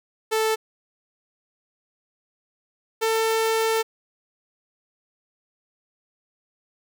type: tone pair in turn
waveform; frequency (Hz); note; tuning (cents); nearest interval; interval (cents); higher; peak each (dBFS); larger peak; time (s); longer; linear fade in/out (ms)
sawtooth; 440 / 446.7; A4 / A4; 0 / +26; unison; 26; second; -16; neither; 0.31-0.56 / 3.01-3.83; second; 20
effects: none